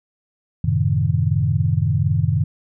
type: chord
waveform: sine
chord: F# diminished seventh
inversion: none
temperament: equal with one note detuned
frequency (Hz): 92.5 / 110 / 133.72 / 155.56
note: F#2 / A2 / C3 / Eb3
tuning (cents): 0 / 0 / +38 / 0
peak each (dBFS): -21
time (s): 0.64-2.44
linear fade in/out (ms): 5
effects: none